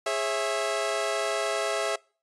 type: chord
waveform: sawtooth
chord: C# minor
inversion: second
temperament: equal with one note detuned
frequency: 415.3 / 543.9 / 659.3 Hz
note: G#4 / C#5 / E5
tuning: 0 / -33 / 0 cents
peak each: -28 / -28 / -24 dBFS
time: 0.06-1.96 s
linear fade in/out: 5 ms
effects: noise-tail reverb RT60 0.4 s tail -25 dB re dry + resampled to 24000 Hz